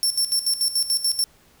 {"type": "tone with tremolo", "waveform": "25% pulse", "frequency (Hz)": 5420, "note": "E8", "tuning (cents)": 47, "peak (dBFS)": -13, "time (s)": [0.03, 1.24], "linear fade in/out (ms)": 0, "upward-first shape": "square", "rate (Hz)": 6.9, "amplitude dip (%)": 75, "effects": ["pink hiss -56 dBFS RMS until 1.6 s"]}